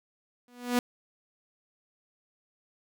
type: tone with exponential growth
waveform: sawtooth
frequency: 244.7 Hz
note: B3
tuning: 16 cents flat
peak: -17 dBFS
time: 0.48-0.79 s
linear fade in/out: 2 ms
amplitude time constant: 67 ms
effects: none